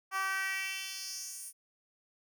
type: tone with high-pass filter sweep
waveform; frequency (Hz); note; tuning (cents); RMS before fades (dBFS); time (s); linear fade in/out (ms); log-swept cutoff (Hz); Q
10% pulse; 384.4; G4; -34; -37; 0.11-1.53; 50; 1000 to 10000; 2.5
effects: none